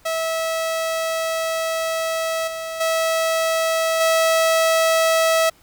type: tone with level steps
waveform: sawtooth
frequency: 650 Hz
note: E5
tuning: 24 cents flat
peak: -17 / -23 / -14 / -11 dBFS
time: 0.05-5.5 s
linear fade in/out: 10 ms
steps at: 2.47 / 2.8 / 4 s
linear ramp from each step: 10 ms
effects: pink hiss -54 dBFS RMS until 5.62 s